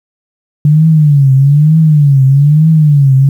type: tone with vibrato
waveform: sine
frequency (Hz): 146.2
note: D3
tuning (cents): -7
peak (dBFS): -3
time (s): 0.65-3.29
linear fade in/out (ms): 2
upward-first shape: triangle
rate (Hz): 1.1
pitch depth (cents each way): 180
effects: 7-bit